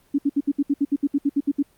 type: tone bursts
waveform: sine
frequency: 283.2 Hz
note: C#4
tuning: 37 cents sharp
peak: -16 dBFS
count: 14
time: 0.14-1.628 s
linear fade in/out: 10 ms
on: 45 ms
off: 66 ms
effects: pink hiss -60 dBFS RMS until 1.77 s + Opus 32 kbps